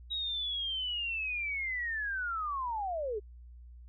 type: linear sweep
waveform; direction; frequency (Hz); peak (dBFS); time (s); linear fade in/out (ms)
sine; down; 3832 to 392; -32; 0.1-3.2; 20
effects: added 60 Hz sine -48 dBFS peak until 3.88 s